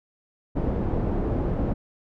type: low-pass noise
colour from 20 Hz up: pink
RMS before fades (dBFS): -25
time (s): 0.55-1.74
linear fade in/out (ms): 20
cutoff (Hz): 510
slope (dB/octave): 12
effects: none